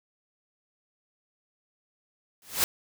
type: noise with exponential growth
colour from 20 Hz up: white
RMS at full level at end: -20 dBFS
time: 2.42-2.64 s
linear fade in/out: 1 ms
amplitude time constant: 47 ms
effects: none